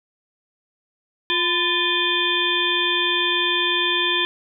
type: harmonic tone with a mistuned harmonic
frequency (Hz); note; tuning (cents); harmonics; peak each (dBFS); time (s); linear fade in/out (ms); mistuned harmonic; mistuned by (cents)
351.4; F4; +11; 1 / 3 / 5 / 7 / 9 / 10; -27 / -27 / -25 / -26 / -24 / -23; 1.3-4.25; 0; 3; -70
effects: none